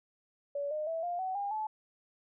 sine tone with pitch steps, 570 / 610.9 / 654.8 / 701.8 / 752.1 / 806.1 / 864 Hz, C#5 / D#5 / E5 / F5 / F#5 / G5 / A5, +48 / -32 / -12 / +8 / +28 / +48 / -32 cents, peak -32 dBFS, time 0.55-1.67 s, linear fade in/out 5 ms, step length 160 ms, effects none

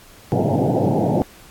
pink band-pass noise, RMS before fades -18 dBFS, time 0.32-1.22 s, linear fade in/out 0 ms, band 100 to 860 Hz, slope 96 dB/octave, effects pink hiss -46 dBFS RMS until 1.5 s + AAC 64 kbps

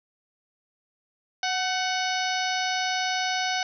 harmonic tone with a mistuned harmonic, 740 Hz, F#5, in tune, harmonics 1 / 2 / 3 / 4 / 5 / 6 / 7 / 8, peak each -28 / -31 / -33 / -34 / -35 / -36 / -36 / -37 dBFS, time 1.43-3.63 s, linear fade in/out 2 ms, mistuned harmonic 2, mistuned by +45 cents, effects none

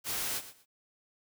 white noise with echo, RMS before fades -34 dBFS, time 0.04-0.42 s, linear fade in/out 50 ms, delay 120 ms, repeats 2, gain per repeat -14 dB, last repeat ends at 0.66 s, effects none

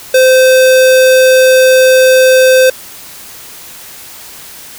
square tone, 517 Hz, C5, 21 cents flat, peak -4 dBFS, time 0.14-2.7 s, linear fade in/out 5 ms, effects white hiss -31 dBFS RMS until 4.78 s

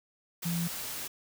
sine tone in noise, 170 Hz, F3, 46 cents flat, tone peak -29 dBFS, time 0.45-0.68 s, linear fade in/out 10 ms, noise white, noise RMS -38 dBFS, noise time 0.42-1.08 s, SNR +6 dB, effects none

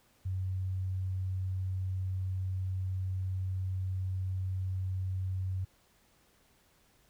sine tone, 93.7 Hz, F#2, 22 cents sharp, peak -31 dBFS, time 0.25-5.65 s, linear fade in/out 10 ms, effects pink hiss -67 dBFS RMS until 7.09 s

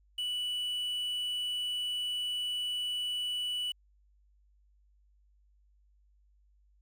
triangle tone with quantisation, 2960 Hz, F#7, in tune, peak -30 dBFS, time 0.18-3.72 s, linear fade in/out 5 ms, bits 9, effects added 50 Hz sine -63 dBFS peak until 6.81 s

